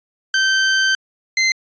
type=tone pair in turn; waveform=sawtooth; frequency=1552 / 2072 Hz; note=G6 / C7; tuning=-18 / -17 cents; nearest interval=perfect fourth; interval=501 cents; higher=second; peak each=-10 dBFS; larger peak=neither; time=0.34-0.95 / 1.37-1.52 s; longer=first; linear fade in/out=2 ms; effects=resampled to 16000 Hz